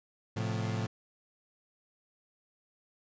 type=chord; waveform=35% pulse; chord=F major; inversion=first; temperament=equal; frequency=110 / 130.81 / 174.61 Hz; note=A2 / C3 / F3; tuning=0 / 0 / 0 cents; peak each=-31 / -37 / -37 dBFS; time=0.36-0.87 s; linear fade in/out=10 ms; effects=resampled to 16000 Hz